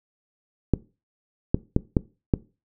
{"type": "clicks", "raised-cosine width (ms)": 3, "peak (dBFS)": -5, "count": 5, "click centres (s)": [0.737, 1.545, 1.764, 1.968, 2.338], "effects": ["noise-tail reverb RT60 0.3 s tail -20 dB re dry"]}